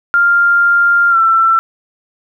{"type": "tone with pitch glide", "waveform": "sine", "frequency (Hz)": [1396.9, 1340.8], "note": ["F6", "E6"], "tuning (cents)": [0, 29], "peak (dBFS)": -7, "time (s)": [0.14, 1.59], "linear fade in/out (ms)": 0, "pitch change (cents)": -71, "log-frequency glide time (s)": [1.1, 1.18], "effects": ["8-bit"]}